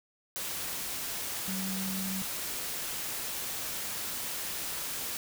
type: tone in noise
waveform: sine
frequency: 190.6 Hz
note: G3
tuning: 48 cents flat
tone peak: -34 dBFS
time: 1.48-2.22 s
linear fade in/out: 0 ms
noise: white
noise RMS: -36 dBFS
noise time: 0.36-5.17 s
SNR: -1 dB
effects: none